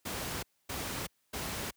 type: noise bursts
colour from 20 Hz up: pink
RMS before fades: -37 dBFS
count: 3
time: 0.05-1.71 s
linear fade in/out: 10 ms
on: 380 ms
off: 260 ms
effects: white hiss -75 dBFS RMS until 1.76 s + high-pass 60 Hz 12 dB/octave